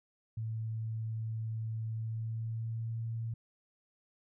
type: tone with pitch glide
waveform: sine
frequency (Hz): 111.4 to 114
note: A2 to A#2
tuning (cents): +22 to -38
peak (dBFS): -34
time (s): 0.37-3.34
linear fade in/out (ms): 5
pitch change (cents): +40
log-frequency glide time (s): 1.89-2.95
effects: none